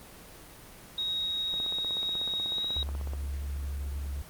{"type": "tone with pitch glide", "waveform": "sine", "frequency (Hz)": [3779, 3816], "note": ["A#7", "A#7"], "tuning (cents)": [23, 40], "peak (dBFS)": -28, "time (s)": [0.98, 2.83], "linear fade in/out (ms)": 2, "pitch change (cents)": 17, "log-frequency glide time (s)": [2.48, 2.67]}
{"type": "click train", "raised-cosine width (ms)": 1, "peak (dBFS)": -28, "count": 27, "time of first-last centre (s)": [1.54, 3.135], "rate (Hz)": 16.3}
{"type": "tone", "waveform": "sine", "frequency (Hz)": 70, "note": "C#2", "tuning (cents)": 18, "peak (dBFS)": -31, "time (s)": [2.76, 4.22], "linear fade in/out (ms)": 5}
{"effects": ["pink hiss -49 dBFS RMS until 4.29 s", "Opus 24 kbps"]}